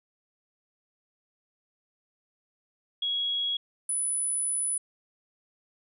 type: tone pair in turn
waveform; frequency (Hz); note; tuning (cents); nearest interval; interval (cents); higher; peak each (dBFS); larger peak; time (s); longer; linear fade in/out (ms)
sine; 3322 / 9972; G#7 / D#9; 0 / +3; octave + perfect fifth; 1903; second; -26; neither; 3.02-3.57 / 3.89-4.78; second; 5
effects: none